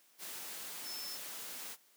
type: tone in noise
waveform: sine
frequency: 5274 Hz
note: E8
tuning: in tune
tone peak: -43 dBFS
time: 0.83-1.19 s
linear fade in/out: 50 ms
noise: white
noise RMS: -45 dBFS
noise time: 0.18-1.77 s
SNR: -1 dB
effects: white hiss -67 dBFS RMS until 1.96 s + high-pass 200 Hz 12 dB/octave